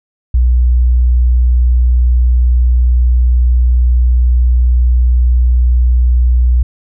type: tone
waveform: sine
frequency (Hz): 61.1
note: B1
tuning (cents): -18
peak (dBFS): -6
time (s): 0.34-6.63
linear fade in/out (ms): 5
effects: none